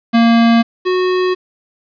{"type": "tone pair in turn", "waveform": "square", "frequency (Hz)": [231.4, 367.3], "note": ["A#3", "F#4"], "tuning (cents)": [-13, -13], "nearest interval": "minor sixth", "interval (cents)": 800, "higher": "second", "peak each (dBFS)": [-8, -13], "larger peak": "first", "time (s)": [[0.13, 0.63], [0.85, 1.35]], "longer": "neither", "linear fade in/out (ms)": 20, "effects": ["resampled to 11025 Hz", "7-bit"]}